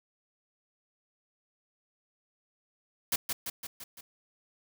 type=noise with echo; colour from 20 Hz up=white; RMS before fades=-28 dBFS; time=3.12-3.16 s; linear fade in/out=5 ms; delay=170 ms; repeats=5; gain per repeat=-4 dB; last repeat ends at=4.01 s; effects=none